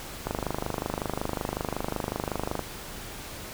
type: click train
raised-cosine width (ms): 1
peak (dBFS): -14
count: 60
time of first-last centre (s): 0.27-2.593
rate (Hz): 25.4
effects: pink hiss -40 dBFS RMS until 3.53 s